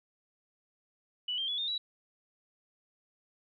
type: tone with pitch steps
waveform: sine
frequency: 2960 / 3172 / 3400 / 3644 / 3906 Hz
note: F#7 / G7 / G#7 / A#7 / B7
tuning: 0 / +20 / +40 / -40 / -20 cents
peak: -31 dBFS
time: 1.28-1.78 s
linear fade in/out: 5 ms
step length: 100 ms
effects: none